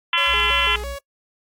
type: harmonic tone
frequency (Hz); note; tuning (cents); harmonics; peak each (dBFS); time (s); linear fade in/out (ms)
340; F4; -46; 3 / 4 / 5 / 6 / 7 / 8 / 9 / 10; -25 / -25 / -28 / -25 / -28 / -22 / -22 / -28; 0.13-0.76; 2
type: tone with vibrato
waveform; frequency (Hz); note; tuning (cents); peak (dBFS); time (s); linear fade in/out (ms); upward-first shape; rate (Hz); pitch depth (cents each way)
sawtooth; 484.3; B4; -34; -26; 0.17-0.99; 10; square; 3; 250
type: tone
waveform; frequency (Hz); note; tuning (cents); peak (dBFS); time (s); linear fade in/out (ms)
triangle; 61; B1; -21; -27; 0.26-0.97; 50
effects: noise-tail reverb RT60 0.1 s tail -24 dB re dry + AAC 64 kbps